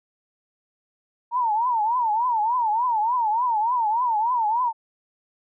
sine tone with vibrato, 921 Hz, A#5, 21 cents flat, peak -19 dBFS, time 1.31-4.73 s, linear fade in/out 50 ms, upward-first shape triangle, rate 3.4 Hz, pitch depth 190 cents each way, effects none

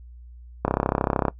click train, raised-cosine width 1 ms, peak -6 dBFS, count 22, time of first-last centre 0.65-1.283 s, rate 33.2 Hz, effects noise-tail reverb RT60 0.1 s tail -18 dB re dry + added 60 Hz sine -41 dBFS peak until 1.39 s

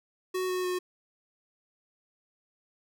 square tone with pitch steps, 370.4 / 366.6 / 362.8 Hz, F#4 / F#4 / F#4, +2 / -16 / -34 cents, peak -29 dBFS, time 0.34-0.79 s, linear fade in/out 10 ms, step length 150 ms, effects none

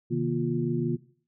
sine tone cluster, 131.8 / 157.9 / 237.2 / 351.6 Hz, C3 / D#3 / A#3 / F4, +13 / +26 / +30 / +12 cents, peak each -30 dBFS, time 0.1-0.97 s, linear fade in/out 20 ms, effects noise-tail reverb RT60 0.5 s tail -18 dB re dry

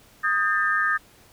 sine tone cluster, 1244 / 1601 / 1798 Hz, D#6 / G6 / A6, -1 / +36 / +37 cents, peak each -24 dBFS, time 0.23-0.98 s, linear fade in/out 20 ms, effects pink hiss -54 dBFS RMS until 1.32 s

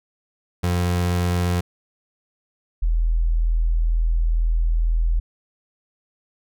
30% pulse / sine tone pair in turn, 88.5 / 41.08 Hz, F2 / E1, +23 / -5 cents, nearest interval octave + minor second, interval 1328 cents, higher first, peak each -16 dBFS, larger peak neither, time 0.63-1.61 / 2.82-5.2 s, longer second, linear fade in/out 10 ms, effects none

